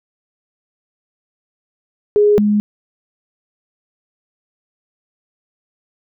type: tone pair in turn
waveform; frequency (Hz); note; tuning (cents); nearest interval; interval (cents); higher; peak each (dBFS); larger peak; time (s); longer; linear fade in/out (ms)
sine; 415.3 / 208.4; G#4 / G#3; 0 / +6; octave; 1194; first; -8 / -11; first; 2.16-2.38 / 2.38-2.6; neither; 0
effects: none